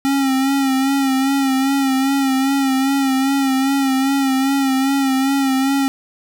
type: tone with vibrato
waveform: square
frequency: 270 Hz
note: C#4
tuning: 45 cents flat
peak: -15 dBFS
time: 0.05-5.88 s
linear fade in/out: 0 ms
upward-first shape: sine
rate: 2.5 Hz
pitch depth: 43 cents each way
effects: none